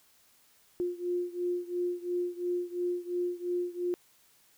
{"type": "beating tone pair", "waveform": "sine", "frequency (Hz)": [353.1, 356], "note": ["F4", "F4"], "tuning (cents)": [19, 33], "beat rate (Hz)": 2.9, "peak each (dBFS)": [-32, -34], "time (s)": [0.8, 3.94], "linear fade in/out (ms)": 0, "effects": ["white hiss -64 dBFS RMS until 4.57 s"]}